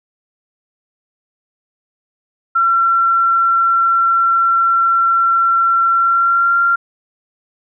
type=tone with pitch glide; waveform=sine; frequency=1358 to 1382.5 Hz; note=F6 to F6; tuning=-49 to -18 cents; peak=-10 dBFS; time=2.55-6.76 s; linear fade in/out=10 ms; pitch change=+31 cents; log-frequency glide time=5.93-6.56 s; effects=none